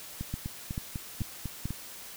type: two click trains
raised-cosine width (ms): 5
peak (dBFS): -22 / -20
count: 7 / 4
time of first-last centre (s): 0.21-1.706 / 0.34-1.656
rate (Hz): 4.01 / 2.28
effects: white hiss -45 dBFS RMS until 2.16 s